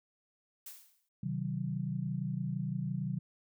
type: noise with exponential decay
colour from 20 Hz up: blue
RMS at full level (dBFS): -44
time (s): 0.66-1.09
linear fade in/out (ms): 5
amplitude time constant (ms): 93
type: chord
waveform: sine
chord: C diminished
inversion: none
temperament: just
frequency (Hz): 130.81 / 156.98 / 188.37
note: C3 / Eb3 / Gb3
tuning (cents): 0 / +16 / +31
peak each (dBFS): -37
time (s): 1.23-3.19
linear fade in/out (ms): 5
effects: none